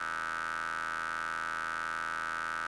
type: ring-modulated tone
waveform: 25% pulse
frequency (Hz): 81.5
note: E2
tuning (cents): -19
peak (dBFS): -27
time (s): 0-2.67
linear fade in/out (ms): 5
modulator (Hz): 1400
effects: resampled to 24000 Hz